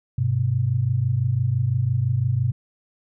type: tone pair together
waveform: sine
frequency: 101.07 / 127 Hz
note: G#2 / B2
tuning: -47 / +49 cents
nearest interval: major third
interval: 396 cents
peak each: -23 / -20 dBFS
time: 0.18-2.52 s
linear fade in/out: 5 ms
effects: none